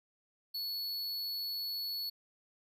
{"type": "tone", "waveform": "square", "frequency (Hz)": 4406, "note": "C#8", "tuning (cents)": -11, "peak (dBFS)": -36, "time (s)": [0.54, 2.1], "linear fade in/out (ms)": 10, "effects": []}